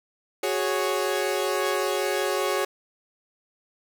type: chord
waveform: sawtooth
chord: F# suspended second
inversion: none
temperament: equal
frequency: 370 / 415.3 / 554.4 Hz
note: F#4 / G#4 / C#5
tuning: 0 / 0 / 0 cents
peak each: -24 dBFS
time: 0.43-2.65 s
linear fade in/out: 5 ms
effects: none